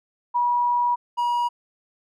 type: tone pair in turn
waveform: sine / triangle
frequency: 967 / 960.3 Hz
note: B5 / B5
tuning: -37 / -49 cents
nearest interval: unison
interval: 12 cents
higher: first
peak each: -18 dBFS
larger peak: neither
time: 0.34-0.96 / 1.17-1.49 s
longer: first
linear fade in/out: 20 ms
effects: none